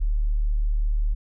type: tone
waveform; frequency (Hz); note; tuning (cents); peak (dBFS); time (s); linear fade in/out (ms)
sine; 37.35; D1; +30; -19; 0-1.15; 20
effects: none